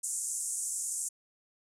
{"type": "band-pass noise", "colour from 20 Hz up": "pink", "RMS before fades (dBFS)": -35, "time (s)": [0.03, 1.09], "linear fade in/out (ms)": 10, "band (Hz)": [6900, 9900], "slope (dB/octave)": 48, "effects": []}